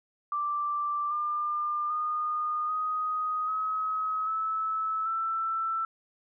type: tone with pitch steps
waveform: sine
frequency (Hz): 1174.7 / 1199.4 / 1224.6 / 1250.3 / 1276.6 / 1303.4 / 1330.8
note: D6 / D6 / D#6 / D#6 / D#6 / E6 / E6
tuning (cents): 0 / +36 / -28 / +8 / +44 / -20 / +16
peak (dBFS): -27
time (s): 0.32-5.85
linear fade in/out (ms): 2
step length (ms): 790
effects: none